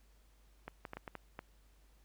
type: clicks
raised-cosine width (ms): 0.5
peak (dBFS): -28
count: 7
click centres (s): 0.68 / 0.852 / 0.934 / 0.97 / 1.078 / 1.153 / 1.391
effects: added 50 Hz sine -63 dBFS peak until 2.04 s + pink hiss -72 dBFS RMS until 2.04 s